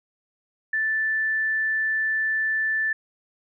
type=tone; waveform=sine; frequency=1760 Hz; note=A6; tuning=in tune; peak=-21 dBFS; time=0.73-2.93 s; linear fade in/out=5 ms; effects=none